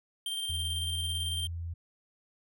square tone with tremolo, 3163 Hz, G7, 15 cents sharp, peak -32 dBFS, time 0.26-1.47 s, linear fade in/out 2 ms, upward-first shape square, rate 18 Hz, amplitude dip 25%
sine tone with pitch glide, 82.41 to 84.29 Hz, E2 to E2, 0 to +39 cents, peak -34 dBFS, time 0.49-1.74 s, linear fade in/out 10 ms, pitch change +39 cents, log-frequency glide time 0.69-0.86 s
effects none

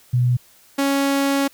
sine / sawtooth tone pair in turn, 123.47 / 277.2 Hz, B2 / C#4, 0 / 0 cents, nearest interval octave + major second, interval 1400 cents, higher second, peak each -14 / -13 dBFS, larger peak second, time 0.13-0.37 / 0.78-1.48 s, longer second, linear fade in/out 10 ms, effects white hiss -52 dBFS RMS until 1.53 s

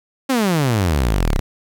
sawtooth exponential sweep, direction down, 277.2 to 30.24 Hz, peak -11 dBFS, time 0.29-1.4 s, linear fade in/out 10 ms, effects 8-bit

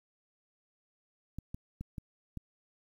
clicks, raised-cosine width 5 ms, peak -27 dBFS, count 5, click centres 1.386 / 1.545 / 1.81 / 1.982 / 2.373 s, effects 10-bit

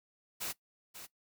white noise with echo, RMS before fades -38 dBFS, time 0.4-0.53 s, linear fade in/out 20 ms, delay 540 ms, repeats 1, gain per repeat -10 dB, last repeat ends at 1.07 s, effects noise-tail reverb RT60 0.1 s tail -18 dB re dry

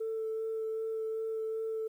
sine tone with vibrato, 443.3 Hz, A4, 13 cents sharp, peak -31 dBFS, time 0-1.88 s, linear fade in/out 10 ms, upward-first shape sine, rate 2.6 Hz, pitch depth 9 cents each way, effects tanh soft clip ceiling -29 dBFS + 11-bit

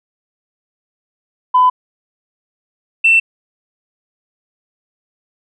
sine tone pair in turn, 1005 / 2683 Hz, B5 / E7, +30 / +30 cents, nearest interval octave + perfect fourth, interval 1700 cents, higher second, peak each -6 dBFS, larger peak neither, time 1.54-1.7 / 3.04-3.2 s, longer neither, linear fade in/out 10 ms, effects tanh soft clip ceiling -2 dBFS

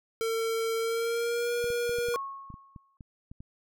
square tone with pitch glide, 452.6 to 477.6 Hz, A4 to A#4, +49 to +42 cents, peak -28 dBFS, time 0.21-2.16 s, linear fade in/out 0 ms, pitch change +93 cents, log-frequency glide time 0.77-1.52 s
clicks, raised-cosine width 5 ms, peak -32 dBFS, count 11, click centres 1.642 / 1.703 / 1.894 / 1.986 / 2.086 / 2.503 / 2.541 / 2.762 / 3.008 / 3.315 / 3.405 s
sine tone with exponential decay, 1095 Hz, C#6, 22 cents flat, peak -29 dBFS, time 2.14-2.97 s, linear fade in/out 1 ms, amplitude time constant 180 ms
effects none

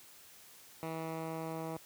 10% pulse tone with low-pass filter sweep, 161.7 Hz, E3, 33 cents flat, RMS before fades -40 dBFS, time 0.83-1.77 s, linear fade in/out 0 ms, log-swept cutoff 2400 to 1300 Hz, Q 0.75, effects white hiss -57 dBFS RMS until 1.85 s + high-pass 60 Hz 12 dB/octave

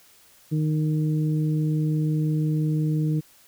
harmonic tone, 154.3 Hz, D#3, 14 cents flat, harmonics 1 / 2 / 3, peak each -21 / -28 / -38 dBFS, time 0.51-3.21 s, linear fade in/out 20 ms, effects white hiss -55 dBFS RMS until 3.47 s

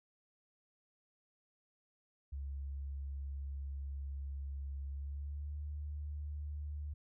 sine tone with pitch glide, 69.3 to 73.85 Hz, C#2 to D2, 0 to +10 cents, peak -39 dBFS, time 2.32-6.94 s, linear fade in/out 10 ms, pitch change +110 cents, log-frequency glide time 4.9-5.58 s, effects none

